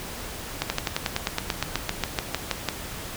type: slowing click train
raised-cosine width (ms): 0.2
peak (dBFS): -6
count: 18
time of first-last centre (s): 0.62-2.687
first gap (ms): 80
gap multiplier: 1.05
effects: pink hiss -36 dBFS RMS until 3.16 s